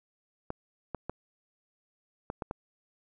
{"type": "clicks", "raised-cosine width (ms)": 1, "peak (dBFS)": -20, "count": 6, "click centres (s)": [0.504, 0.947, 1.096, 2.301, 2.422, 2.511], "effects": []}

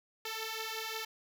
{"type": "beating tone pair", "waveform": "5% pulse", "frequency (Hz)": [440, 445.6], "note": ["A4", "A4"], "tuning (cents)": [0, 22], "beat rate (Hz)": 5.6, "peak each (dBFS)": [-29, -28], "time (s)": [0.25, 1.05], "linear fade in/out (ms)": 5, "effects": []}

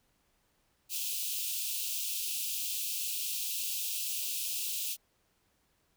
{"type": "high-pass noise", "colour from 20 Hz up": "white", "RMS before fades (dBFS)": -35, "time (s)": [0.89, 4.97], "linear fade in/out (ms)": 50, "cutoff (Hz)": 2500, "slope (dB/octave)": 96, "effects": ["pink hiss -73 dBFS RMS until 5.96 s"]}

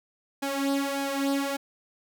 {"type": "tone with flanger", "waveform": "sawtooth", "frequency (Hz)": 276.9, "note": "C#4", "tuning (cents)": -2, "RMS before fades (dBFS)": -28, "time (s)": [0.42, 1.57], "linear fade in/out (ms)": 10, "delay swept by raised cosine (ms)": [1.2, 3.4], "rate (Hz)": 1.7, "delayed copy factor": 0.7, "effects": []}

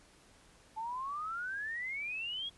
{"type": "exponential sweep", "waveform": "sine", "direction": "up", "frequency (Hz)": [865, 3360], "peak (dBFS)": -36, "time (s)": [0.76, 2.5], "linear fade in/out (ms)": 20, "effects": ["pink hiss -62 dBFS RMS until 2.57 s", "resampled to 24000 Hz"]}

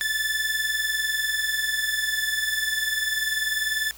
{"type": "tone pair together", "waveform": "sawtooth", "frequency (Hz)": [1739.8, 1760], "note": ["A6", "A6"], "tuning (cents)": [-20, 0], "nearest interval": "unison", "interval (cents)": 20, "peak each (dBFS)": [-22, -24], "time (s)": [0.01, 3.91], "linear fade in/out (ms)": 0, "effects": ["added 55 Hz sine -51 dBFS peak until 3.97 s", "white hiss -47 dBFS RMS until 3.97 s"]}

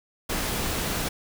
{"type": "noise", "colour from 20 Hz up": "pink", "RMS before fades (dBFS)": -28, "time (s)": [0.29, 1.09], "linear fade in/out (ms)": 10, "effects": []}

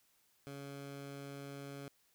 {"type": "tone", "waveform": "15% pulse", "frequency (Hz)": 140, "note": "C#3", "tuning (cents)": 18, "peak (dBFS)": -39, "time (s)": [0.47, 1.88], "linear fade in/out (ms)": 0, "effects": ["white hiss -73 dBFS RMS until 2.14 s"]}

